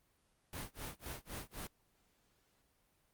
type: noise with tremolo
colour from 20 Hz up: pink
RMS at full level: -43 dBFS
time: 0.53-1.67 s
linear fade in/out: 2 ms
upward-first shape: sine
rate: 3.9 Hz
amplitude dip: 100%
effects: pink hiss -75 dBFS RMS until 3.13 s + Opus 32 kbps